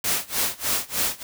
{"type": "noise with tremolo", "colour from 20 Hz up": "white", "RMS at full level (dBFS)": -22, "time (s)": [0.04, 1.23], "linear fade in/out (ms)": 2, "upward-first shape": "sine", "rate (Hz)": 3.3, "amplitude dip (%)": 95, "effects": []}